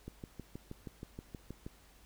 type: click train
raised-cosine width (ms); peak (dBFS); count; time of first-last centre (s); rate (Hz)
3; -30; 11; 0.08-1.665; 6.31
effects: added 50 Hz sine -63 dBFS peak until 2.05 s + pink hiss -63 dBFS RMS until 2.05 s